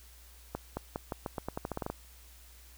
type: accelerating click train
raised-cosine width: 1 ms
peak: -20 dBFS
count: 14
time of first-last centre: 0.55-1.9 s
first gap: 220 ms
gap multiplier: 0.86
effects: added 60 Hz sine -54 dBFS peak until 2.77 s + white hiss -58 dBFS RMS until 2.77 s